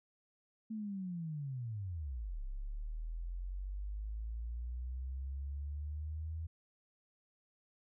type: linear two-way sweep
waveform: sine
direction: down then up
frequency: 223.6 to 32.7 to 81.6 Hz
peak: -38 dBFS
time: 0.7-6.47 s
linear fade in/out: 10 ms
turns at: 2.42 s
effects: none